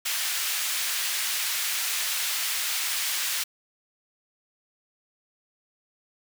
pink high-pass noise, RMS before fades -28 dBFS, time 0.05-3.44 s, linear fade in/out 10 ms, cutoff 2100 Hz, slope 12 dB/octave, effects none

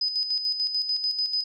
sine tone with tremolo, 5010 Hz, D#8, 11 cents sharp, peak -22 dBFS, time 0.01-1.44 s, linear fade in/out 5 ms, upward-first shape square, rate 6.8 Hz, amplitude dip 55%, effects none

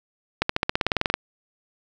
accelerating click train, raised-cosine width 0.3 ms, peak -4 dBFS, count 14, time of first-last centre 0.42-1.14 s, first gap 74 ms, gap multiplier 0.95, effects none

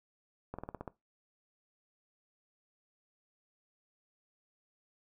slowing click train, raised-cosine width 1 ms, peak -26 dBFS, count 7, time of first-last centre 0.54-0.877 s, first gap 46 ms, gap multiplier 1.08, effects noise-tail reverb RT60 0.2 s tail -19 dB re dry

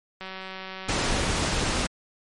click train, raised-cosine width 0.3 ms, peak -21 dBFS, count 195, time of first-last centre 0.21-1.236 s, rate 189 Hz
pink noise, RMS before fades -25 dBFS, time 0.88-1.87 s, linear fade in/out 10 ms
effects low-pass 8000 Hz 12 dB/octave + MP3 48 kbps

